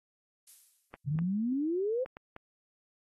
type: noise with exponential decay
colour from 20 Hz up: violet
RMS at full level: -47 dBFS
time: 0.47-1.12 s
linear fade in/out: 5 ms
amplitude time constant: 140 ms
type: clicks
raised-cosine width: 0.5 ms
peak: -29 dBFS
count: 5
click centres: 0.94 / 1.189 / 2.06 / 2.169 / 2.364 s
type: exponential sweep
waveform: sine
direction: up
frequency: 136.7 to 534 Hz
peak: -28 dBFS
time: 1.06-2.05 s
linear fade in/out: 20 ms
effects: AAC 32 kbps